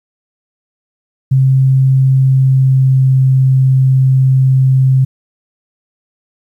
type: tone with pitch glide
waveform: sine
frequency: 132.8 to 131.81 Hz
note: C3 to C3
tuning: +26 to +13 cents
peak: -6 dBFS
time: 1.31-5.05 s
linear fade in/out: 10 ms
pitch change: -13 cents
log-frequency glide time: 2.17-3.18 s
effects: 8-bit